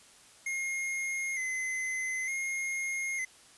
square tone with vibrato, 2093 Hz, C7, in tune, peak -32 dBFS, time 0.46-3.25 s, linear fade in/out 5 ms, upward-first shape square, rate 0.55 Hz, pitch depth 40 cents each way, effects white hiss -57 dBFS RMS until 3.57 s + resampled to 24000 Hz

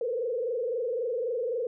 sine tone with frequency modulation, 480.7 Hz, B4, 47 cents flat, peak -27 dBFS, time 0.01-1.67 s, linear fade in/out 2 ms, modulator 23.8 Hz, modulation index 1.6, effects none

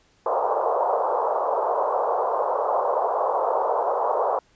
pink band-pass noise, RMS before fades -23 dBFS, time 0.26-4.39 s, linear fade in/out 2 ms, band 460 to 1100 Hz, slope 48 dB/octave, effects pink hiss -61 dBFS RMS until 4.55 s + resampled to 16000 Hz

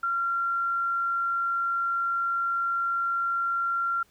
sine tone, 1375 Hz, F6, 27 cents flat, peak -24 dBFS, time 0.03-4.03 s, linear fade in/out 5 ms, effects pink hiss -63 dBFS RMS until 4.1 s

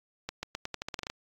accelerating click train, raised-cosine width 0.2 ms, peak -17 dBFS, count 12, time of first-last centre 0.29-1.1 s, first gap 140 ms, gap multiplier 0.86, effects AAC 48 kbps

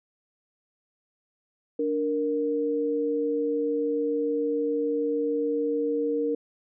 sine tone pair together, 293 / 466.2 Hz, D4 / A#4, -4 / 0 cents, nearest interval minor sixth, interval 804 cents, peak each -28 / -25 dBFS, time 1.79-6.35 s, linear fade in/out 5 ms, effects none

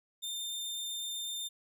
sawtooth tone, 3608 Hz, A7, 43 cents sharp, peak -33 dBFS, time 0.22-1.49 s, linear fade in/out 20 ms, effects none

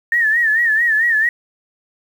sine tone with vibrato, 1812 Hz, A#6, 50 cents flat, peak -12 dBFS, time 0.12-1.29 s, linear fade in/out 2 ms, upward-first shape sine, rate 4.5 Hz, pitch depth 100 cents each way, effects 7-bit

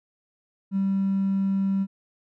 triangle tone with hard clipping, 194.6 Hz, G3, 12 cents flat, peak -21 dBFS, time 0.71-1.87 s, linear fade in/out 50 ms, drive 3 dB, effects none

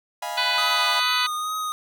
40% pulse chord, F half-diminished seventh, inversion third, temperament equal with one note detuned, 622.3 / 698.5 / 830.6 / 982.1 Hz, Eb5 / F5 / Ab5 / Cb6, 0 / 0 / 0 / -10 cents, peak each -36 / -32 / -32 / -32 dBFS, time 0.22-1 s, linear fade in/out 5 ms
harmonic tone, 497.1 Hz, B4, 11 cents sharp, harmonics 2 / 3 / 4 / 5 / 6 / 7 / 8 / 9, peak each -29 / -29 / -29 / -29 / -29 / -29 / -29 / -29 dBFS, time 0.37-1.27 s, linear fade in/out 10 ms
square tone with vibrato, 1244.5 Hz, D#6, in tune, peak -26 dBFS, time 0.58-1.72 s, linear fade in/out 0 ms, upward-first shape triangle, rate 2.3 Hz, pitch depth 27 cents each way
effects none

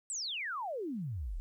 sine exponential sweep, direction down, 8372 to 34.7 Hz, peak -35 dBFS, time 0.1-1.4 s, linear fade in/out 0 ms, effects 12-bit

